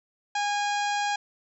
harmonic tone, 820 Hz, G#5, 22 cents flat, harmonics 1 / 2 / 3 / 4 / 5 / 6 / 7 / 8 / 9, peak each -26 / -32 / -36 / -38 / -40 / -42 / -43 / -44 / -45 dBFS, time 0.35-1.16 s, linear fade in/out 5 ms, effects none

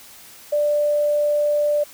sine tone, 590 Hz, D5, 8 cents sharp, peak -16 dBFS, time 0.52-1.84 s, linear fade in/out 10 ms, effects white hiss -44 dBFS RMS until 1.93 s

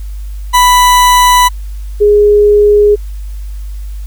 40% pulse / sine tone pair in turn, 990 / 414.6 Hz, B5 / G#4, +4 / -3 cents, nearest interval octave + minor third, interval 1507 cents, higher first, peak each -3 dBFS, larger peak neither, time 0.53-1.49 / 2-2.96 s, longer neither, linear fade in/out 20 ms, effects added 50 Hz sine -19 dBFS peak until 4.06 s + white hiss -44 dBFS RMS until 4.06 s

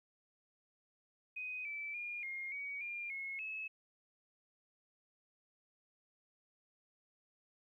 sine tone with pitch steps, 2503 / 2318 / 2420 / 2133 / 2255 / 2399 / 2174 / 2589 Hz, D#7 / D7 / D#7 / C7 / C#7 / D7 / C#7 / E7, +10 / -23 / -49 / +33 / +29 / +36 / -34 / -32 cents, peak -40 dBFS, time 1.36-3.68 s, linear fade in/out 10 ms, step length 290 ms, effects 13-bit

